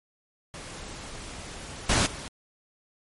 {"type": "noise with level steps", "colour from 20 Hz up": "pink", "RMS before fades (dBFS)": [-40, -22, -38], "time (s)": [0.54, 2.28], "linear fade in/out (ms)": 0, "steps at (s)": [1.89, 2.06], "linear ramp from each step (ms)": 5, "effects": ["low-pass 12000 Hz 12 dB/octave", "MP3 48 kbps"]}